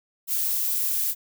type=noise; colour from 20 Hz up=violet; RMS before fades=-25 dBFS; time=0.27-1.15 s; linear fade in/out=50 ms; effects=none